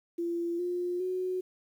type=tone with pitch steps; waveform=sine; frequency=341.5 / 354.8 / 368.6 Hz; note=F4 / F4 / F#4; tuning=-39 / +27 / -7 cents; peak=-29 dBFS; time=0.18-1.41 s; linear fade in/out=10 ms; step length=410 ms; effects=10-bit